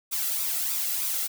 blue noise with flanger, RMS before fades -28 dBFS, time 0.11-1.28 s, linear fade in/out 20 ms, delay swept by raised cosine 0.82 to 1.53 ms, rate 3.2 Hz, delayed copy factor +0.5, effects none

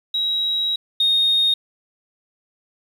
sine tone pair in turn, 3845 / 3706 Hz, B7 / A#7, -47 / -11 cents, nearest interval minor second, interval 64 cents, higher first, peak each -18 / -13 dBFS, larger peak second, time 0.14-0.76 / 1-1.54 s, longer first, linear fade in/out 5 ms, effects tanh soft clip ceiling -11 dBFS + 8-bit

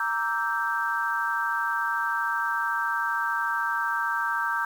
sine chord, E half-diminished seventh, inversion second, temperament equal with one note detuned, 932.3 / 1165.2 / 1318.5 / 1568 Hz, Bb5 / D6 / E6 / G6, 0 / -14 / 0 / 0 cents, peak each -30 / -32 / -32 / -27 dBFS, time 0-4.65 s, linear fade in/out 2 ms, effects 8-bit

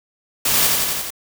white noise with echo, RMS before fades -18 dBFS, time 0.45-0.67 s, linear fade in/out 5 ms, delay 87 ms, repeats 5, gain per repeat -2 dB, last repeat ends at 1.105 s, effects none

